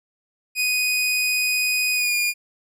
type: tone with pitch glide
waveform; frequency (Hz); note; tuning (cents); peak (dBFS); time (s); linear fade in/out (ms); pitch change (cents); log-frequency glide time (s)
sawtooth; 2489 to 2428; D#7 to D#7; 0 to -43; -16; 0.55-2.34; 50; -43; 1.93-2.15
effects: none